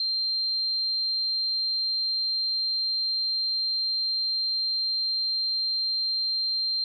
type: tone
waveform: sine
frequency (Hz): 4163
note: C8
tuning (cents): -10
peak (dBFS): -24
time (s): 0-6.84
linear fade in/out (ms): 2
effects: none